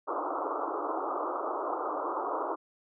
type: band-pass noise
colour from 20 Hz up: white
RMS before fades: -33 dBFS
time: 0.07-2.56 s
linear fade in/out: 20 ms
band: 290 to 1300 Hz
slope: 96 dB/octave
effects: none